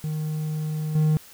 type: tone with level steps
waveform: triangle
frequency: 154.5 Hz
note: D#3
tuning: 12 cents flat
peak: -23 / -15 dBFS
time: 0.04-1.17 s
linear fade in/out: 0 ms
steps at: 0.95 s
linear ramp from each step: 5 ms
effects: white hiss -48 dBFS RMS until 1.33 s